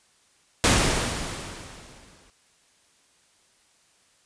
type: noise with exponential decay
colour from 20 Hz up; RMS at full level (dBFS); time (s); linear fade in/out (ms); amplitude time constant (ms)
pink; -17; 0.64-2.3; 0; 360
effects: white hiss -62 dBFS RMS until 4.25 s + resampled to 22050 Hz